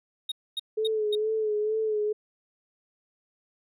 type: tone bursts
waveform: triangle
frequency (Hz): 3729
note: A#7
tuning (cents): 0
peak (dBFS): -26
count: 4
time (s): 0.29-1.152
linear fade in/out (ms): 5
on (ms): 28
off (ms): 250
type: tone with vibrato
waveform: sine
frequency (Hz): 430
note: A4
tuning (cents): -40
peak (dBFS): -24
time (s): 0.77-2.13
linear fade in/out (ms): 10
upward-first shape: sine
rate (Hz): 2.2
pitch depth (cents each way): 43
effects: none